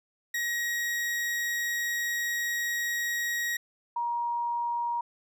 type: tone pair in turn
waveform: 40% pulse / sine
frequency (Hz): 1895 / 947.5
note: A#6 / A#5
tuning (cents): +28 / +28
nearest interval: octave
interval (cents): 1200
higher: first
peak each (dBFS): -27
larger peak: neither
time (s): 0.34-3.57 / 3.96-5.01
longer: first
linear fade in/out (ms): 5
effects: none